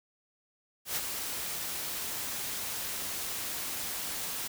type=noise with ADSR envelope; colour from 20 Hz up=white; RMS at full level=-31 dBFS; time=0.85-4.48 s; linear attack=110 ms; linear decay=41 ms; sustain=-5 dB; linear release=9 ms; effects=none